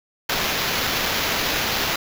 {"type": "noise with sample-and-hold", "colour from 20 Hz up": "white", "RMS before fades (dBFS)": -23, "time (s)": [0.29, 1.96], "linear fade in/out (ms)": 5, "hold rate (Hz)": 8820, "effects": []}